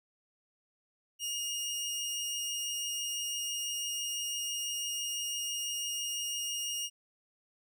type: tone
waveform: 20% pulse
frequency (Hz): 2849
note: F7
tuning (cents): +34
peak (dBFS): -29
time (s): 1.19-6.9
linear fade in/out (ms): 50
effects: none